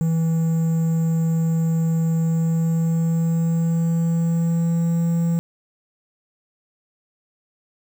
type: tone with pitch glide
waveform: triangle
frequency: 163.4 to 168.09 Hz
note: E3 to E3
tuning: -15 to +34 cents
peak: -15 dBFS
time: 0.01-5.39 s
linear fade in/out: 0 ms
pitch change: +49 cents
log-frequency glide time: 2.17-5.09 s
effects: 7-bit